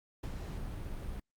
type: noise with ADSR envelope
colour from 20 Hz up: brown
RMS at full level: -37 dBFS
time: 0.23-1.2 s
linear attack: 8 ms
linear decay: 58 ms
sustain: -3 dB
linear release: 5 ms
effects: Opus 48 kbps